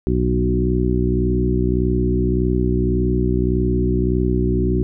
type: harmonic tone with a mistuned harmonic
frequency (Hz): 61.74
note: B1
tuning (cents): 0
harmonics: 1 / 2 / 3 / 4 / 5 / 6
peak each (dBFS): -20 / -23 / -23 / -25 / -24 / -22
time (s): 0.07-4.83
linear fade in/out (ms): 0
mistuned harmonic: 2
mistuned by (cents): -17
effects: none